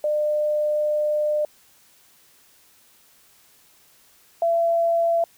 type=tone pair in turn; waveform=sine; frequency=601 / 673.5 Hz; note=D5 / E5; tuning=+40 / +37 cents; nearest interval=major second; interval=197 cents; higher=second; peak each=-19 / -17 dBFS; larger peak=second; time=0.04-1.45 / 4.42-5.24 s; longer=first; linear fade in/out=2 ms; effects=white hiss -56 dBFS RMS until 5.37 s